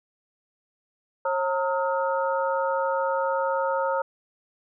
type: tone cluster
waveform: sine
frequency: 541 / 917 / 1272 / 1413 Hz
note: C#5 / A#5 / D#6 / F6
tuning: -42 / -29 / +38 / +20 cents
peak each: -25 / -27 / -31 / -34 dBFS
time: 1.25-4.02 s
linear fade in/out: 5 ms
effects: none